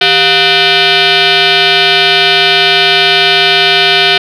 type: tone with frequency modulation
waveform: sine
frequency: 392 Hz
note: G4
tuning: in tune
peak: -4 dBFS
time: 0.01-4.18 s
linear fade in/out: 5 ms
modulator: 551 Hz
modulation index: 6.8
effects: tanh soft clip ceiling 0 dBFS